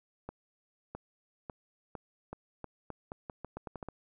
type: accelerating click train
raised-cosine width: 1 ms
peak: -26 dBFS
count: 15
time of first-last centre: 0.29-3.886 s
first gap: 660 ms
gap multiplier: 0.83
effects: none